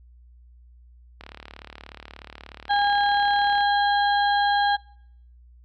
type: click train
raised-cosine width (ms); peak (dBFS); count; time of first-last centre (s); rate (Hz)
0.3; -23; 89; 1.21-3.608; 36.7
type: harmonic tone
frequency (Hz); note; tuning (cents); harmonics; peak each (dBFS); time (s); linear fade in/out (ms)
814; G#5; -35; 1 / 2 / 4 / 5; -19 / -25 / -31 / -33; 2.69-4.77; 20
effects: noise-tail reverb RT60 0.7 s tail -25 dB re dry + added 60 Hz sine -48 dBFS peak until 5.64 s